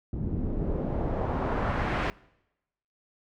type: noise with low-pass filter sweep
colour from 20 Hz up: pink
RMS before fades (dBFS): -29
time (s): 0.13-2.1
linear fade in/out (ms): 0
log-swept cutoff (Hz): 210 to 2200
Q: 1.1
effects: noise-tail reverb RT60 0.9 s tail -23 dB re dry